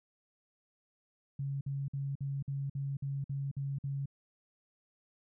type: tone bursts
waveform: sine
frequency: 138.6 Hz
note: C#3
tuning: in tune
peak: -33 dBFS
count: 10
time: 1.39-4.058 s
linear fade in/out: 5 ms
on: 220 ms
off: 52 ms
effects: none